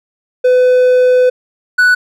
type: tone pair in turn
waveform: triangle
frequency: 503 / 1482.3 Hz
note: B4 / F#6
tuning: +32 / +3 cents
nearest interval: octave + perfect fifth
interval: 1871 cents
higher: second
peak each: -4 dBFS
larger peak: neither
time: 0.44-1.3 / 1.78-1.95 s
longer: first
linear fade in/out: 10 ms
effects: none